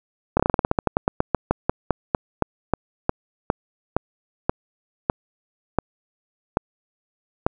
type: slowing click train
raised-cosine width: 1 ms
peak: -3 dBFS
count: 29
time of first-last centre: 0.37-7.465 s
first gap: 26 ms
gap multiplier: 1.14
effects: none